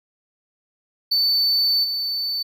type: tone with level steps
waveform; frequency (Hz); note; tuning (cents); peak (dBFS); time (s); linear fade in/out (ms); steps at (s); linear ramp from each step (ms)
triangle; 4517; C#8; +32; -15 / -21; 1.11-2.43; 10; 1.83; 20
effects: none